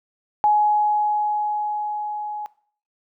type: tone with level ramp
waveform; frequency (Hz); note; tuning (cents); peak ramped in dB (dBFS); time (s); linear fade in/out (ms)
sine; 840; G#5; +19; -13 to -27; 0.44-2.46; 0
effects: noise-tail reverb RT60 0.5 s tail -19 dB re dry